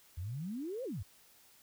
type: exponential two-way sweep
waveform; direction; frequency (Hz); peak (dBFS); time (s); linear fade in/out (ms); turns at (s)
sine; up then down; 79 to 549 to 79; -37; 0.17-1.03; 10; 0.84
effects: white hiss -63 dBFS RMS until 1.62 s